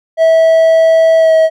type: tone with pitch glide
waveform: triangle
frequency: 650 to 641.1 Hz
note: E5 to E5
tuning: -24 to -48 cents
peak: -3 dBFS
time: 0.17-1.5 s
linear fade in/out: 50 ms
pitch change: -24 cents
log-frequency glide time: 1.18-1.33 s
effects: none